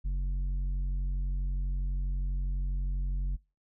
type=tone with tanh clipping; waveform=sine; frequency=46.14 Hz; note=F#1; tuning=4 cents flat; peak=-29 dBFS; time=0.04-3.37 s; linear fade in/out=20 ms; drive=7 dB; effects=noise-tail reverb RT60 0.3 s tail -25 dB re dry